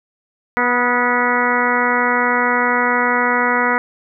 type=harmonic tone with a mistuned harmonic; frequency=244.3 Hz; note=B3; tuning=19 cents flat; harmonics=1 / 2 / 3 / 4 / 5 / 6 / 7 / 8 / 9; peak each=-23 / -22 / -25 / -20 / -22 / -21 / -28 / -20 / -28 dBFS; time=0.57-3.78 s; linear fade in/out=0 ms; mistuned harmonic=5; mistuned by=+35 cents; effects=none